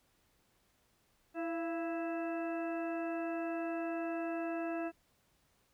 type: harmonic tone with a mistuned harmonic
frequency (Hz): 329.6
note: E4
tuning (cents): 0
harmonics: 1 / 2 / 3 / 4 / 5 / 6 / 8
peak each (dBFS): -37 / -39 / -52 / -49 / -49 / -58 / -50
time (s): 1.34-4.92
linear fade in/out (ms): 50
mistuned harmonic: 2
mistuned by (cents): +48
effects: pink hiss -73 dBFS RMS until 5.73 s